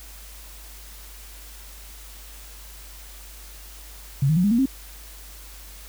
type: tone with pitch steps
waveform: sine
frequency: 137.4 / 156.92 / 179.22 / 204.7 / 233.8 / 267 Hz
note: C#3 / D#3 / F3 / G#3 / A#3 / C4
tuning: -15 / +15 / +45 / -25 / +5 / +35 cents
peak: -16 dBFS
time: 4.22-4.658 s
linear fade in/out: 5 ms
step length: 73 ms
effects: added 50 Hz sine -42 dBFS peak until 5.88 s + white hiss -45 dBFS RMS until 5.88 s

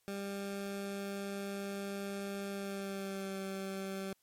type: tone with pitch glide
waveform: 20% pulse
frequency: 198.6 to 193.17 Hz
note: G3 to G3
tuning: +23 to -25 cents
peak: -33 dBFS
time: 0.08-4.13 s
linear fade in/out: 0 ms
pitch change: -48 cents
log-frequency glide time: 2.5-3.39 s
effects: white hiss -75 dBFS RMS until 4.22 s + MP3 64 kbps

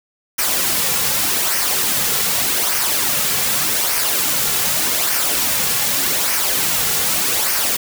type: noise with flanger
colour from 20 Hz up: white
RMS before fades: -18 dBFS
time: 0.38-7.77 s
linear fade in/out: 10 ms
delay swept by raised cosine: 0.26 to 3.26 ms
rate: 0.84 Hz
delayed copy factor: -0.5
effects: none

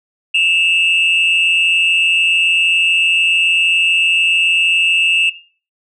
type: tone pair together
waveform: sine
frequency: 2639 / 2812 Hz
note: E7 / F7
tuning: +1 / +11 cents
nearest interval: minor second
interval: 110 cents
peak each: -11 dBFS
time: 0.34-5.3 s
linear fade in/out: 10 ms
effects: noise-tail reverb RT60 0.4 s tail -18 dB re dry + tanh soft clip ceiling -7 dBFS

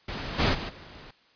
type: noise with level steps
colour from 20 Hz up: pink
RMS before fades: -34 / -23 / -34 / -46 dBFS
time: 0.08-1.11 s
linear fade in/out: 5 ms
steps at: 0.38 / 0.53 / 0.68 s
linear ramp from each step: 20 ms
effects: white hiss -61 dBFS RMS until 1.35 s + resampled to 11025 Hz

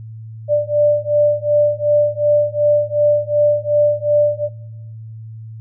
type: beating tone pair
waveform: sine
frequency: 589 / 591.7 Hz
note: D5 / D5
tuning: +5 / +13 cents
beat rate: 2.7 Hz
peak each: -15 / -15 dBFS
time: 0.48-4.49 s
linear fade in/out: 50 ms
effects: noise-tail reverb RT60 1.0 s tail -22 dB re dry + added 111 Hz sine -30 dBFS peak until 5.6 s

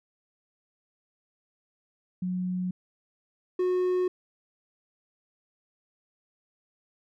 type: tone pair in turn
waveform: sine / triangle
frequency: 182.3 / 364.6 Hz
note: F#3 / F#4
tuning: -25 / -25 cents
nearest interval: octave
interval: 1200 cents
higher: second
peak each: -27 / -21 dBFS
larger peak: second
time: 2.22-2.71 / 3.59-4.08 s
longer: neither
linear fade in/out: 5 ms
effects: none

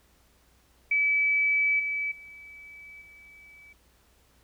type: tone with level steps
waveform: sine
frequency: 2297 Hz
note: D7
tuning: 39 cents flat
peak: -21 / -27 / -44 / -49 dBFS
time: 0.91-3.73 s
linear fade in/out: 5 ms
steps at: 1.79 / 2.11 / 3.01 s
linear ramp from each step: 10 ms
effects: added 60 Hz sine -64 dBFS peak until 4.43 s + pink hiss -64 dBFS RMS until 4.43 s

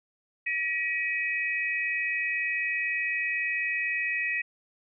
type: tone cluster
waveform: sine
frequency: 1921 / 2307 / 2531 Hz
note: B6 / D7 / D#7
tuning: -48 / -31 / +29 cents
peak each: -29 / -36 / -30 dBFS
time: 0.46-4.42 s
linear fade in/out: 10 ms
effects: none

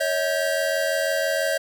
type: tone cluster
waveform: square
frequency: 558 / 644 / 1571 Hz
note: C#5 / E5 / G6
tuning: +11 / -41 / +3 cents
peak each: -26 / -25 / -29 dBFS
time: 0-1.58 s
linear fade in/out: 10 ms
effects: none

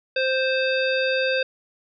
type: harmonic tone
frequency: 523.3 Hz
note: C5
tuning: in tune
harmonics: 1 / 3 / 5 / 7 / 9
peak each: -22 / -26 / -27 / -31 / -34 dBFS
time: 0.16-1.43 s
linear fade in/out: 5 ms
effects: none

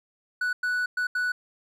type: tone bursts at uneven times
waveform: triangle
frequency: 1480 Hz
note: F#6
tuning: in tune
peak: -22 dBFS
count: 4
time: 0.41-0.53 / 0.63-0.86 / 0.97-1.07 / 1.15-1.32 s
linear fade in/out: 5 ms
effects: none

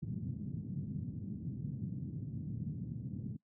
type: band-pass noise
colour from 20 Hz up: pink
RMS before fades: -41 dBFS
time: 0.02-3.37 s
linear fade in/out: 10 ms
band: 110 to 210 Hz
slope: 24 dB/octave
effects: noise-tail reverb RT60 0.1 s tail -22 dB re dry

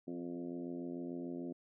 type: harmonic tone with a mistuned harmonic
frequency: 86.8 Hz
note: F2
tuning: 10 cents flat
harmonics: 2 / 3 / 4 / 5 / 6 / 7 / 8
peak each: -49 / -42 / -45 / -53 / -56 / -55 / -60 dBFS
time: 0.07-1.53 s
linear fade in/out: 10 ms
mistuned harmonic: 5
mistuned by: -19 cents
effects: none

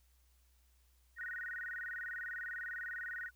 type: tone with vibrato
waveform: sine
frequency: 1661.2 Hz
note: G#6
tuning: in tune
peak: -40 dBFS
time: 1.16-3.31 s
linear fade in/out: 50 ms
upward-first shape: square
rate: 20 Hz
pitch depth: 200 cents each way
effects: added 62 Hz sine -67 dBFS peak until 3.35 s + white hiss -75 dBFS RMS until 3.35 s

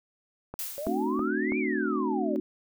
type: click train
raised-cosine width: 1 ms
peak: -23 dBFS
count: 4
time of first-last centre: 0.54-1.52 s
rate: 3.06 Hz
type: noise with exponential decay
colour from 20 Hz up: blue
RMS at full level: -32 dBFS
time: 0.59-1.28 s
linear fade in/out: 1 ms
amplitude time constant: 150 ms
type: exponential two-way sweep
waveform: sine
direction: up then down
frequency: 554.4 to 2426 to 554.4 Hz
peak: -32 dBFS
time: 0.78-2.36 s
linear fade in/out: 0 ms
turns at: 1.58 s
type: chord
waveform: sine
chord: D dominant seventh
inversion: second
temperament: equal with one note detuned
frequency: 220 / 261.6 / 301.1 / 370 Hz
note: A3 / C4 / D4 / F#4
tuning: 0 / 0 / +43 / 0 cents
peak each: -32 / -32 / -31 / -31 dBFS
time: 0.87-2.4 s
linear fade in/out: 0 ms
effects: none

